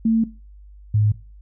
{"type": "tone pair in turn", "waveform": "sine", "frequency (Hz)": [224.7, 106.04], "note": ["A3", "G#2"], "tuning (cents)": [37, 37], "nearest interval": "octave + minor second", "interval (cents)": 1300, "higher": "first", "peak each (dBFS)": -14, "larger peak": "neither", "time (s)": [[0.05, 0.24], [0.94, 1.12]], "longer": "first", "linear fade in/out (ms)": 5, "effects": ["noise-tail reverb RT60 0.3 s tail -18 dB re dry", "added 50 Hz sine -41 dBFS peak until 1.41 s"]}